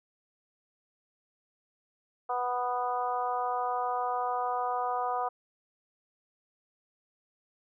harmonic tone, 246.9 Hz, B3, in tune, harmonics 2 / 3 / 4 / 5 / 6, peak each -37 / -31 / -34 / -35 / -49 dBFS, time 2.29-5.29 s, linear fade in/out 10 ms, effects none

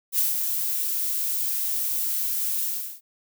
violet noise with ADSR envelope, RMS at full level -21 dBFS, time 0.12-3.01 s, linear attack 64 ms, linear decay 150 ms, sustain -5 dB, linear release 370 ms, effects none

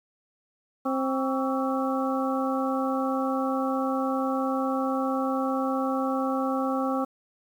harmonic tone with a mistuned harmonic, 264.5 Hz, C4, 19 cents sharp, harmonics 1 / 2 / 3 / 4 / 5, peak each -27 / -30 / -32 / -33 / -34 dBFS, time 0.85-7.05 s, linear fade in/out 10 ms, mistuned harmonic 4, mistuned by +110 cents, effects 9-bit

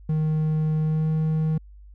triangle tone with pitch glide, 155.56 to 157.37 Hz, D#3 to D#3, 0 to +20 cents, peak -18 dBFS, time 0.09-1.58 s, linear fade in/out 5 ms, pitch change +20 cents, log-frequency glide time 0.81-1.09 s, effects added 50 Hz sine -43 dBFS peak until 1.94 s

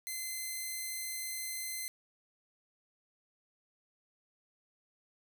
5% pulse tone, 2061 Hz, C7, 27 cents flat, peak -27 dBFS, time 0.07-1.88 s, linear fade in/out 0 ms, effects none

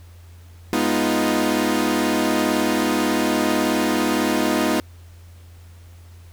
sawtooth chord, F half-diminished seventh, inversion first, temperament equal, 207.7 / 246.9 / 311.1 / 349.2 Hz, Ab3 / Cb4 / Eb4 / F4, 0 / 0 / 0 / 0 cents, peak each -22 / -19 / -18 / -21 dBFS, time 0.73-4.8 s, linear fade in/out 0 ms, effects added 86 Hz sine -41 dBFS peak until 6.32 s + pink hiss -54 dBFS RMS until 6.32 s

